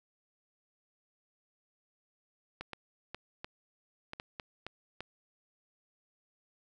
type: clicks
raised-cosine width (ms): 0.3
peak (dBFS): -24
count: 9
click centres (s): 2.61 / 2.733 / 3.146 / 3.445 / 4.134 / 4.199 / 4.398 / 4.666 / 5.006
effects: none